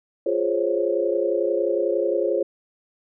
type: chord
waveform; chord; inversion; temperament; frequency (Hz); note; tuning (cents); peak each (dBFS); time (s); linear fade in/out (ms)
sine; Db major seventh; first; equal; 349.2 / 415.3 / 523.3 / 554.4; F4 / Ab4 / C5 / Db5; 0 / 0 / 0 / 0; -25; 0.26-2.43; 5
effects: none